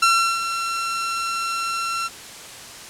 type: tone with ADSR envelope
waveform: sawtooth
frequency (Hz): 1356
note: E6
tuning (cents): +49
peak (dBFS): -9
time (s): 0.02-2.09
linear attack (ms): 7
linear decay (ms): 360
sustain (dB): -10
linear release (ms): 29
effects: white hiss -38 dBFS RMS until 2.89 s + low-pass 9000 Hz 12 dB/octave